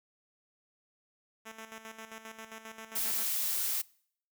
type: tone with tremolo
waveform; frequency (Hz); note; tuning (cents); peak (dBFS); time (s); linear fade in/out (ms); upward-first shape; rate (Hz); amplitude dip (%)
5% pulse; 222; A3; +16; -32; 1.45-3.24; 20; square; 7.5; 65
type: noise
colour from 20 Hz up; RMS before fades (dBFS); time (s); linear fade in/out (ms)
blue; -32; 2.95-3.82; 10
effects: noise-tail reverb RT60 0.6 s tail -24 dB re dry